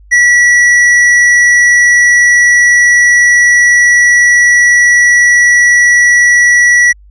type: tone with hard clipping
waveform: sine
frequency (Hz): 1942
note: B6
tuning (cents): -30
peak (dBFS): -5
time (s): 0.11-6.93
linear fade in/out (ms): 20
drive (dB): 7
effects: added 50 Hz sine -36 dBFS peak until 7.1 s + resampled to 22050 Hz